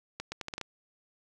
accelerating click train, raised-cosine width 0.2 ms, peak -19 dBFS, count 7, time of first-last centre 0.2-0.613 s, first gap 120 ms, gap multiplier 0.77, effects none

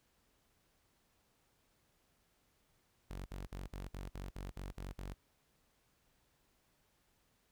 sawtooth tone bursts, 46.98 Hz, F#1, 27 cents sharp, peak -39 dBFS, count 10, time 3.1-5.141 s, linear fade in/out 10 ms, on 160 ms, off 49 ms, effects pink hiss -75 dBFS RMS until 7.51 s

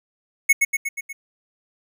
square tone with echo, 2199 Hz, C#7, 14 cents flat, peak -11 dBFS, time 0.49-0.53 s, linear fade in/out 10 ms, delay 120 ms, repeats 5, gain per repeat -4 dB, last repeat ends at 1.13 s, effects none

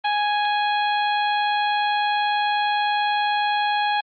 harmonic tone, 830.6 Hz, G#5, in tune, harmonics 1 / 2 / 3 / 4 / 5, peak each -20 / -27 / -31 / -30 / -36 dBFS, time 0.04-4.01 s, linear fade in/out 10 ms, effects Opus 24 kbps

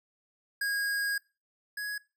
square tone pair in turn, 1638 / 1671.5 Hz, G#6 / G#6, -24 / +11 cents, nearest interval unison, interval 35 cents, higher second, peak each -29 / -34 dBFS, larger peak first, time 0.61-1.18 / 1.77-1.98 s, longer first, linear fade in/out 5 ms, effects noise-tail reverb RT60 0.3 s tail -22 dB re dry

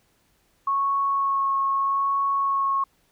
sine tone with vibrato, 1100 Hz, C#6, 14 cents flat, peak -20 dBFS, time 0.67-2.84 s, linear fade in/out 5 ms, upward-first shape sine, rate 0.8 Hz, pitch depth 11 cents each way, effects pink hiss -65 dBFS RMS until 3.11 s

